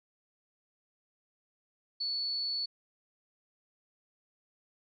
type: tone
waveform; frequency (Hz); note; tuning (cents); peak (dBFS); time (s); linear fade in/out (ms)
sine; 4435; C#8; 0; -31; 2-2.66; 10
effects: none